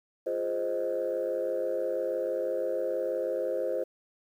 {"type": "chord", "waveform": "sine", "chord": "F minor seventh", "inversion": "none", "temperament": "equal", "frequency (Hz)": [349.2, 415.3, 523.3, 622.3], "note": ["F4", "Ab4", "C5", "Eb5"], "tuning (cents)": [0, 0, 0, 0], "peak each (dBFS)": [-35, -35, -29, -34], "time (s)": [0.26, 3.84], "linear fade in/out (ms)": 10, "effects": ["tanh soft clip ceiling -21 dBFS", "10-bit"]}